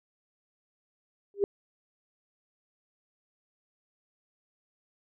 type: tone with exponential growth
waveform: sine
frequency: 401.9 Hz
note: G4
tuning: 43 cents sharp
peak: -17 dBFS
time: 1.34-1.44 s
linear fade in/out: 1 ms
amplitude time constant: 21 ms
effects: none